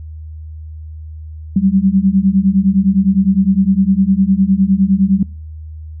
sine beating tone pair, 187.9 / 197.7 Hz, F#3 / G3, +27 / +15 cents, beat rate 9.8 Hz, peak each -12 dBFS, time 1.56-5.23 s, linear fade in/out 5 ms, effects noise-tail reverb RT60 0.4 s tail -25 dB re dry + added 78 Hz sine -27 dBFS peak until 6 s

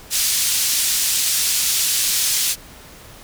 pink band-pass noise, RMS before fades -19 dBFS, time 0.1-2.56 s, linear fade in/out 50 ms, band 4400 to 14000 Hz, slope 12 dB/octave, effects pink hiss -42 dBFS RMS until 3.23 s

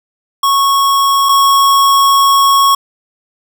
square tone pair in turn, 1103 / 1103 Hz, C#6 / C#6, -9 / -9 cents, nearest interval unison, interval 0 cents, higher neither, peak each -9 / -7 dBFS, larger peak second, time 0.43-1.29 / 1.29-2.75 s, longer second, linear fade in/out 5 ms, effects none

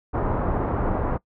pink low-pass noise, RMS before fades -24 dBFS, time 0.13-1.18 s, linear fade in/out 20 ms, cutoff 1200 Hz, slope 24 dB/octave, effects noise-tail reverb RT60 0.1 s tail -22 dB re dry

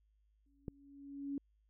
sine tone with exponential growth, 280.3 Hz, C#4, 19 cents sharp, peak -35 dBFS, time 0.46-1.38 s, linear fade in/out 2 ms, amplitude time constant 200 ms
click, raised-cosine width 3 ms, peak -28 dBFS, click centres 0.682 s
effects added 52 Hz sine -70 dBFS peak until 1.69 s

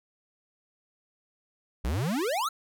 square exponential sweep, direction up, 52.5 to 1396 Hz, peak -27 dBFS, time 1.84-2.49 s, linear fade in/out 10 ms, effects none

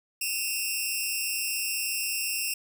10% pulse tone pair together, 2539 / 2734 Hz, D#7 / F7, +34 / -37 cents, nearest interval minor second, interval 129 cents, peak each -25 / -20 dBFS, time 0.21-2.54 s, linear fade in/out 5 ms, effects none

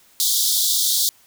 pink high-pass noise, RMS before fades -19 dBFS, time 0.2-1.09 s, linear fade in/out 0 ms, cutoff 3400 Hz, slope 96 dB/octave, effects white hiss -54 dBFS RMS until 1.26 s

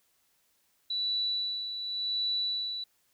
sine tone with tremolo, 3951 Hz, B7, in tune, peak -27 dBFS, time 0.9-2.84 s, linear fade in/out 5 ms, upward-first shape sine, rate 0.89 Hz, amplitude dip 55%, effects white hiss -71 dBFS RMS until 3.13 s

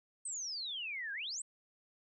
sine exponential two-way sweep, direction down then up, 8500 to 1568 to 8500 Hz, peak -38 dBFS, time 0.25-1.42 s, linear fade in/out 5 ms, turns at 1.13 s, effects none

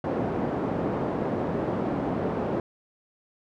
pink band-pass noise, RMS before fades -28 dBFS, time 0.04-2.6 s, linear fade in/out 2 ms, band 170 to 680 Hz, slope 12 dB/octave, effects none

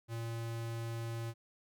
square tone, 115.3 Hz, A#2, 19 cents flat, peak -38 dBFS, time 0.08-1.34 s, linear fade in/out 50 ms, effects none

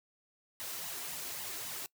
white noise with flanger, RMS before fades -41 dBFS, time 0.6-1.86 s, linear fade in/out 0 ms, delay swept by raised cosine 1 to 3 ms, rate 3.7 Hz, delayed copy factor +0.55, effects noise-tail reverb RT60 0.1 s tail -22 dB re dry + high-pass 100 Hz 12 dB/octave

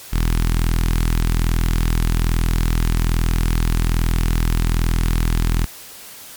sawtooth tone with notch filter, 41.2 Hz, E1, in tune, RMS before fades -17 dBFS, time 0.12-5.66 s, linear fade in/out 20 ms, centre 570 Hz, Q 0.74, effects white hiss -38 dBFS RMS until 6.36 s + MP3 96 kbps

